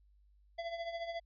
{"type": "tone with tremolo", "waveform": "square", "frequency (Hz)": 675, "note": "E5", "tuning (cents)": 41, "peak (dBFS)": -36, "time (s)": [0.58, 1.2], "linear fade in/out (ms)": 10, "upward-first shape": "triangle", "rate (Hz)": 14, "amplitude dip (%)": 70, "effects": ["added 50 Hz sine -63 dBFS peak until 1.25 s", "resampled to 11025 Hz"]}